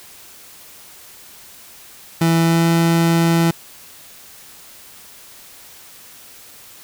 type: tone with pitch glide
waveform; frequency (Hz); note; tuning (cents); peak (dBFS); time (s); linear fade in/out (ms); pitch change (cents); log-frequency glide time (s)
30% pulse; 165.4 to 166.84; E3 to E3; +6 to +21; -10; 2.21-3.51; 5; +15; 2.42-2.65
effects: white hiss -42 dBFS RMS until 6.83 s